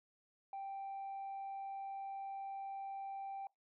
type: tone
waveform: sine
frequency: 784 Hz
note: G5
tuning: in tune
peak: -40 dBFS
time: 0.53-3.47 s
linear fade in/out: 2 ms
effects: noise-tail reverb RT60 0.2 s tail -25 dB re dry + tanh soft clip ceiling -40 dBFS